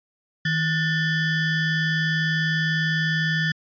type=ring-modulated tone; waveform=square; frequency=807 Hz; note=G#5; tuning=50 cents flat; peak=-18 dBFS; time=0.45-3.52 s; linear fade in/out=5 ms; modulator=966 Hz; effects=resampled to 11025 Hz